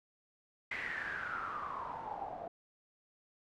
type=noise with low-pass filter sweep; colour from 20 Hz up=white; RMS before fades=-41 dBFS; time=0.71-2.48 s; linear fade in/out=5 ms; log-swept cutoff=2100 to 680 Hz; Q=9.4; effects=none